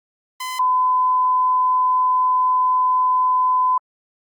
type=tone pair in turn; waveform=sawtooth / sine; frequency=1019 / 1012 Hz; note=C6 / B5; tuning=-46 / +42 cents; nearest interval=unison; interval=12 cents; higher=first; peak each=-21 / -14 dBFS; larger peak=second; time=0.4-0.59 / 0.59-3.78 s; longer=second; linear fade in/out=5 ms; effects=Opus 32 kbps